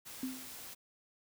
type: noise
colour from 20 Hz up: white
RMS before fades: -48 dBFS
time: 0.05-0.75 s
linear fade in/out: 20 ms
type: tone with exponential decay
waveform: sine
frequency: 259.2 Hz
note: C4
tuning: 16 cents flat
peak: -32 dBFS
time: 0.23-0.58 s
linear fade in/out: 2 ms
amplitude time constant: 74 ms
effects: none